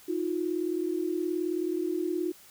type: tone pair together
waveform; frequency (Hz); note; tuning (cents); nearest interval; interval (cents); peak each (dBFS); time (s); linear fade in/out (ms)
sine; 317.9 / 356.8; D#4 / F4; +37 / +37; major second; 200; -31 / -29; 0.08-2.32; 10
effects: white hiss -54 dBFS RMS until 2.5 s